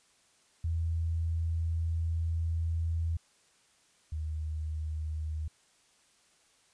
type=tone pair in turn; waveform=sine; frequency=82.41 / 77.78 Hz; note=E2 / D#2; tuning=0 / 0 cents; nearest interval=minor second; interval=100 cents; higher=first; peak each=-28 / -32 dBFS; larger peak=first; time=0.64-3.17 / 4.12-5.48 s; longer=first; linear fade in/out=5 ms; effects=white hiss -66 dBFS RMS until 6.73 s + resampled to 22050 Hz